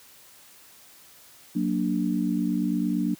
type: chord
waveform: sine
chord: Gb augmented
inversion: none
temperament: equal with one note detuned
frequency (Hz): 184.46 / 233.1 / 293.7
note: Gb3 / Bb3 / D4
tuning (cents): -5 / 0 / 0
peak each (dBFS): -27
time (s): 1.55-3.15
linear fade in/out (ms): 10
effects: white hiss -52 dBFS RMS until 3.19 s + high-pass 60 Hz 12 dB/octave